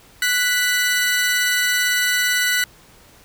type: tone pair together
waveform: sawtooth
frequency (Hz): 1480 / 1979.3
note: F#6 / B6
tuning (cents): 0 / +3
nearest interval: perfect fourth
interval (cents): 503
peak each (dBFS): -16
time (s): 0.22-2.64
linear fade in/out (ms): 2
effects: pink hiss -49 dBFS RMS until 3.24 s